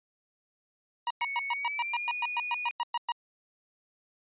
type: tone bursts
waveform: 45% pulse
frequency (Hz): 953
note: A#5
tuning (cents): +38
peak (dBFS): -27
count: 15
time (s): 1.07-3.12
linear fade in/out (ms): 2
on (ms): 34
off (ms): 110
type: tone with pitch glide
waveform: sine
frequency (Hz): 2217 to 2460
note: C#7 to D#7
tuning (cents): 0 to -20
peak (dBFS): -32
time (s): 1.21-2.71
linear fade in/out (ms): 0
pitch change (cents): +180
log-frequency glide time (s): 1.52-2.1
effects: resampled to 8000 Hz